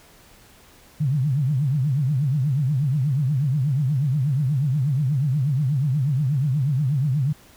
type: tone with vibrato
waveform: sine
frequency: 139 Hz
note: C#3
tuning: 5 cents sharp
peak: -18 dBFS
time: 1-7.33 s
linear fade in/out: 10 ms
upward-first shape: triangle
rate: 8.3 Hz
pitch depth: 240 cents each way
effects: pink hiss -51 dBFS RMS until 7.56 s